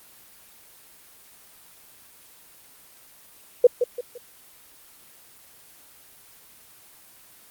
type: tone with echo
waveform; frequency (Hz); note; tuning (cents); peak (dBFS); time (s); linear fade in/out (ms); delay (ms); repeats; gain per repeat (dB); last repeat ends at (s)
sine; 488.8; B4; -18; -8; 3.64-3.67; 5; 170; 3; -9; 4.18
effects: white hiss -51 dBFS RMS until 7.5 s + Opus 24 kbps